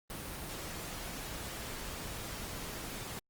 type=noise; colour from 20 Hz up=pink; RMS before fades=-42 dBFS; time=0.1-3.19 s; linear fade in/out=0 ms; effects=Opus 24 kbps